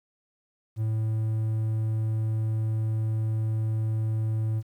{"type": "tone", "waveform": "triangle", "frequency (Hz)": 110, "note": "A2", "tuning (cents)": 0, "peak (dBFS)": -22, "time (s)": [0.76, 4.63], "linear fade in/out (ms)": 50, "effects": ["10-bit"]}